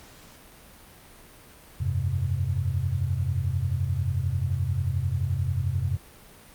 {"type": "chord", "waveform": "sine", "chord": "F suspended second", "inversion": "none", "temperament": "equal with one note detuned", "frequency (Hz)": [86.65, 98, 130.81], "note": ["F2", "G2", "C3"], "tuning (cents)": [-13, 0, 0], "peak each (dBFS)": -28, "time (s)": [1.8, 5.97], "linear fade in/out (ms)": 10, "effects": ["pink hiss -50 dBFS RMS until 6.54 s", "Opus 48 kbps"]}